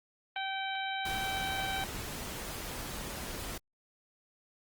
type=harmonic tone; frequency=774 Hz; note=G5; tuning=22 cents flat; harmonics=1 / 2 / 3 / 4 / 5; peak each=-36 / -39 / -41 / -42 / -43 dBFS; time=0.36-1.84 s; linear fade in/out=2 ms
type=noise; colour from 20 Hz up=pink; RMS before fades=-40 dBFS; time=1.05-3.58 s; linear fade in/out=5 ms
effects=Opus 24 kbps